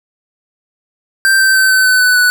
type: tone with pitch steps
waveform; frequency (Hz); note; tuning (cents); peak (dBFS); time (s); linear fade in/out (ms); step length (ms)
square; 1568 / 1553.6 / 1539.3 / 1525.1 / 1511.1 / 1497.2 / 1483.4; G6 / G6 / G6 / G6 / F#6 / F#6 / F#6; 0 / -16 / -32 / -48 / +36 / +20 / +4; -8; 1.25-2.3; 0; 150
effects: none